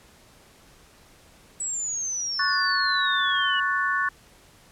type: exponential sweep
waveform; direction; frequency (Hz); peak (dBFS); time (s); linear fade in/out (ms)
sine; down; 7920 to 2891; -26; 1.6-3.6; 5
type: chord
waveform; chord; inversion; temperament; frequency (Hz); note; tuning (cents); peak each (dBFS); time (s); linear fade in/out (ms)
sine; F# minor; second; equal; 1108.7 / 1480 / 1760; C#6 / F#6 / A6; 0 / 0 / 0; -26; 2.39-4.09; 5
effects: pink hiss -54 dBFS RMS until 4.71 s + low-pass 12000 Hz 12 dB/octave